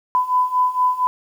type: beating tone pair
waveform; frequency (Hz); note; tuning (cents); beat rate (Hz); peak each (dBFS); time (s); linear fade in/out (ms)
sine; 1000 / 1004.3; B5 / B5; +21 / +29; 4.3; -20 / -17; 0.15-1.07; 0
effects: 8-bit